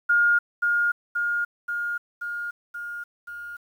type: tone with echo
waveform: sine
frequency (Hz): 1420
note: F6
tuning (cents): +28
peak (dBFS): -16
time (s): 0.09-0.39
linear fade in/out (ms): 10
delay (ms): 530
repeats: 6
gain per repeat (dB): -3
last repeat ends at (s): 3.57
effects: 9-bit